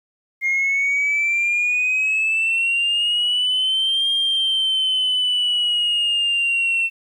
sine exponential two-way sweep, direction up then down, 2124 to 3215 to 2696 Hz, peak -15 dBFS, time 0.41-6.9 s, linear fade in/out 50 ms, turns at 4.1 s, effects tanh soft clip ceiling -14 dBFS + 9-bit

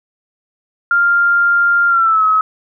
sine tone with pitch glide, 1396.9 to 1281 Hz, F6 to E6, 0 to -50 cents, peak -9 dBFS, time 0.91-2.41 s, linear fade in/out 2 ms, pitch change -150 cents, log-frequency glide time 1.88-2.24 s, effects none

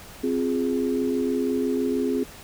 sine chord, F minor, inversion second, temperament equal, 261.6 / 349.2 / 415.3 Hz, C4 / F4 / Ab4, 0 / 0 / 0 cents, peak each -24 / -29 / -26 dBFS, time 0.23-2.24 s, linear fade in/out 10 ms, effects pink hiss -44 dBFS RMS until 2.43 s

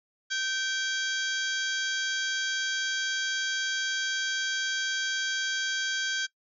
harmonic tone with a mistuned harmonic, 776 Hz, G5, 18 cents flat, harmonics 2 / 3 / 4 / 5 / 6 / 7 / 8 / 9, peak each -30 / -43 / -33 / -42 / -37 / -43 / -38 / -45 dBFS, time 0.3-6.27 s, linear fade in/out 20 ms, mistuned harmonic 4, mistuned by +72 cents, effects noise-tail reverb RT60 0.1 s tail -20 dB re dry

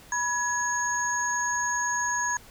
sine tone cluster, 978 / 1681 / 6590 Hz, B5 / G#6 / G#8, -17 / +20 / -14 cents, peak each -29 dBFS, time 0.12-2.37 s, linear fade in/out 2 ms, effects pink hiss -51 dBFS RMS until 2.5 s

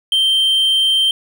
triangle tone, 3136 Hz, G7, in tune, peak -10 dBFS, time 0.12-1.11 s, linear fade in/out 2 ms, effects none

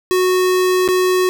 square tone with dropouts, 368 Hz, F#4, 9 cents flat, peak -13 dBFS, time 0.11-1.29 s, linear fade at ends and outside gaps 0 ms, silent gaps 0.878-0.887 s, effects none

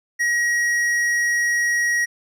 sine tone with tanh clipping, 1900 Hz, A#6, 33 cents sharp, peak -19 dBFS, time 0.19-2.06 s, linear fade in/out 20 ms, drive 11 dB, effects none

